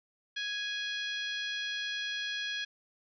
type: harmonic tone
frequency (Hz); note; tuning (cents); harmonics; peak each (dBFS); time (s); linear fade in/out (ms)
830.6; G#5; 0; 2 / 3 / 4 / 5 / 6 / 7; -37 / -42 / -37 / -44 / -49 / -52; 0.36-2.65; 10
effects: none